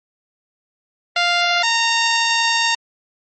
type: tone pair in turn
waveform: 10% pulse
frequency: 698.5 / 921.7 Hz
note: F5 / A#5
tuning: 0 / -20 cents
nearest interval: perfect fourth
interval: 480 cents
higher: second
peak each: -6 dBFS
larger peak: neither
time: 1.16-1.63 / 1.63-2.75 s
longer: second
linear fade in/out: 5 ms
effects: MP3 32 kbps